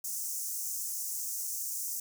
pink high-pass noise, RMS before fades -36 dBFS, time 0.04-2 s, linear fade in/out 5 ms, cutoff 5900 Hz, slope 48 dB/octave, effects none

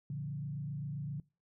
sine tone with frequency modulation, 144 Hz, D3, 34 cents flat, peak -36 dBFS, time 0.1-1.2 s, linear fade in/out 2 ms, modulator 27.6 Hz, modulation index 0.74, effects noise-tail reverb RT60 0.3 s tail -23 dB re dry

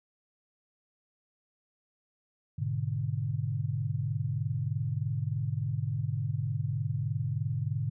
sine chord, G# diminished, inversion none, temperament equal, 103.83 / 123.47 / 146.83 Hz, G#2 / B2 / D3, 0 / 0 / 0 cents, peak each -33 dBFS, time 2.58-7.9 s, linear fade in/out 10 ms, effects none

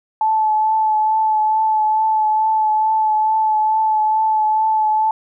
sine tone with vibrato, 868 Hz, A5, 24 cents flat, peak -13 dBFS, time 0.21-5.11 s, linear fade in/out 2 ms, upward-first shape triangle, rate 2.3 Hz, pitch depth 21 cents each way, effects none

